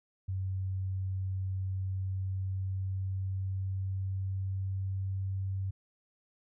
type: tone with pitch glide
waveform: sine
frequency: 94.8 to 96.12 Hz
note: F#2 to G2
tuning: +43 to -34 cents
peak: -31 dBFS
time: 0.28-5.71 s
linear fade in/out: 10 ms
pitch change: +23 cents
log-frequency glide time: 1.62-5.31 s
effects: none